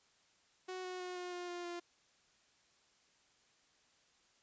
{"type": "tone with pitch steps", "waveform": "sawtooth", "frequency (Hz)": [370, 366.2, 362.4, 358.6, 354.9, 351.3, 347.6], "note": ["F#4", "F#4", "F#4", "F4", "F4", "F4", "F4"], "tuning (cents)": [0, -18, -36, 46, 28, 10, -8], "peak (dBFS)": -38, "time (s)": [0.68, 1.8], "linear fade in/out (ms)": 10, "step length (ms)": 160, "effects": ["white hiss -71 dBFS RMS until 4.42 s", "resampled to 16000 Hz"]}